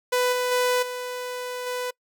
sawtooth tone with level steps, 497.4 Hz, B4, 12 cents sharp, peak -16 / -19 / -16 / -26 / -23 dBFS, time 0.12-1.91 s, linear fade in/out 10 ms, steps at 0.32 / 0.51 / 0.82 / 1.66 s, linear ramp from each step 10 ms, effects noise-tail reverb RT60 0.1 s tail -25 dB re dry

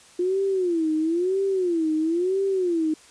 sine tone with vibrato, 349.2 Hz, F4, in tune, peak -20 dBFS, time 0.19-2.94 s, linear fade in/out 5 ms, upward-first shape sine, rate 1 Hz, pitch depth 200 cents each way, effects white hiss -51 dBFS RMS until 3.1 s + resampled to 22050 Hz

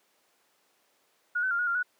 sine tone with pitch steps, 1446 / 1519 / 1395 / 1448 / 1390 / 1470 Hz, F#6 / F#6 / F6 / F#6 / F6 / F#6, -40 / +45 / -2 / -38 / -9 / -12 cents, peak -25 dBFS, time 1.35-1.83 s, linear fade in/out 10 ms, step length 80 ms, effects pink hiss -68 dBFS RMS until 1.99 s + high-pass 400 Hz 12 dB/octave

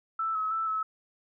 sine tone with pitch steps, 1322 / 1284 / 1322 / 1296 Hz, E6 / E6 / E6 / E6, +5 / -46 / +5 / -30 cents, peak -27 dBFS, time 0.19-0.83 s, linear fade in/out 5 ms, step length 160 ms, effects none

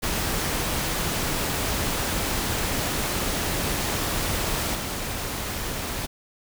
pink noise with level steps, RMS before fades -26 / -30 dBFS, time 0.02-6.07 s, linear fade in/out 20 ms, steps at 4.75 s, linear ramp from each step 2 ms, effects none

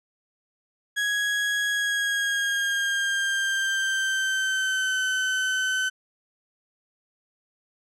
35% pulse tone with pitch glide, 1661.2 to 1523.3 Hz, G#6 to F#6, 0 to +50 cents, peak -21 dBFS, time 0.96-5.9 s, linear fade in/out 20 ms, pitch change -150 cents, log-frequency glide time 1.7-5 s, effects low-pass 9000 Hz 12 dB/octave

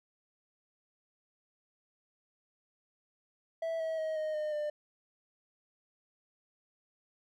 triangle tone with pitch steps, 656 / 644 / 632.2 / 620.6 / 609.2 / 598.1 Hz, E5 / E5 / D#5 / D#5 / D#5 / D5, -9 / -41 / +27 / -5 / -37 / +31 cents, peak -30 dBFS, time 3.62-4.7 s, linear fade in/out 5 ms, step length 180 ms, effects none

